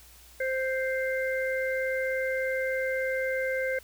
harmonic tone, 523.3 Hz, C5, in tune, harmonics 1 / 3 / 4, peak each -28 / -33 / -34 dBFS, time 0.4-3.79 s, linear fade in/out 5 ms, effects added 60 Hz sine -55 dBFS peak until 3.83 s + white hiss -54 dBFS RMS until 3.83 s

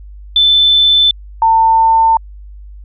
sine tone pair in turn, 3523 / 899.8 Hz, A7 / A5, +1 / +39 cents, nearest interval 2 octaves, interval 2362 cents, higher first, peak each -6 dBFS, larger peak neither, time 0.36-1.11 / 1.42-2.17 s, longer neither, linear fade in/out 2 ms, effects added 50 Hz sine -30 dBFS peak until 2.84 s

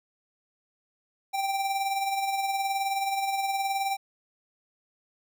square tone with tremolo, 784 Hz, G5, in tune, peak -25 dBFS, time 1.33-3.97 s, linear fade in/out 20 ms, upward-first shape sine, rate 19 Hz, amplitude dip 45%, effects none

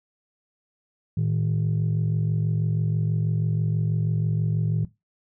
sine tone pair together, 111.5 / 157.68 Hz, A2 / D#3, +23 / +23 cents, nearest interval tritone, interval 600 cents, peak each -22 dBFS, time 1.17-4.85 s, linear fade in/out 5 ms, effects noise-tail reverb RT60 0.2 s tail -17 dB re dry + tanh soft clip ceiling -17 dBFS

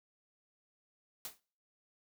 white noise with exponential decay, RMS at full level -39 dBFS, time 1.25-1.4 s, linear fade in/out 2 ms, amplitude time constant 31 ms, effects noise-tail reverb RT60 0.5 s tail -26 dB re dry

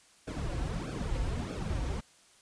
brown noise with flanger, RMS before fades -34 dBFS, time 0.27-2.01 s, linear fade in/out 10 ms, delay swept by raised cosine 1 to 5 ms, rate 1.6 Hz, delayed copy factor -0.95, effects white hiss -61 dBFS RMS until 2.41 s + resampled to 22050 Hz

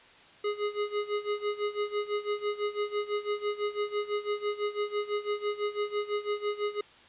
square tone with tremolo, 415.3 Hz, G#4, in tune, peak -27 dBFS, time 0.44-6.81 s, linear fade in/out 5 ms, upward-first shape sine, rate 6 Hz, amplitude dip 85%, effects white hiss -55 dBFS RMS until 7.08 s + resampled to 8000 Hz

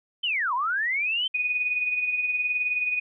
sine linear two-way sweep, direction down then up, 3136 to 932.3 to 3136 Hz, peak -23 dBFS, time 0.23-1.28 s, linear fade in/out 10 ms, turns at 0.54 s
sine tone with tremolo, 2479 Hz, D#7, 7 cents flat, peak -21 dBFS, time 1.34-3 s, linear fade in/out 10 ms, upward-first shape sine, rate 19 Hz, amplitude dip 50%
effects none

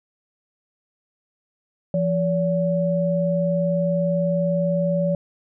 sine tone pair together, 171.09 / 571 Hz, F3 / D5, -35 / -49 cents, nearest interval octave + major sixth, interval 2086 cents, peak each -21 dBFS, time 1.94-5.15 s, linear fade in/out 2 ms, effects none

